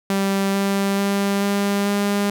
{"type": "tone with pitch steps", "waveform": "sawtooth", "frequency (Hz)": [196, 197.59, 199.2, 200.8, 202.4], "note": ["G3", "G3", "G3", "G3", "G#3"], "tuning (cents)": [0, 14, 28, 42, -44], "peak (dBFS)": -14, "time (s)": [0.1, 2.3], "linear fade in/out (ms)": 2, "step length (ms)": 440, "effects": []}